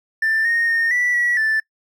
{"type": "tone with pitch steps", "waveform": "triangle", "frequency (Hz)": [1778, 1854, 1837, 1962, 1933, 1760], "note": ["A6", "A#6", "A#6", "B6", "B6", "A6"], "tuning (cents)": [18, -10, -26, -12, -38, 0], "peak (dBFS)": -13, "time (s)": [0.22, 1.6], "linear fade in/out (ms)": 5, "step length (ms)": 230, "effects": ["noise-tail reverb RT60 0.1 s tail -25 dB re dry", "tanh soft clip ceiling -11 dBFS"]}